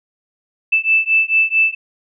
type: beating tone pair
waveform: sine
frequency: 2637 / 2641.5 Hz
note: E7 / E7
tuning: 0 / +3 cents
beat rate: 4.5 Hz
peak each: -15 dBFS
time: 0.72-1.75 s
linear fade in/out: 10 ms
effects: none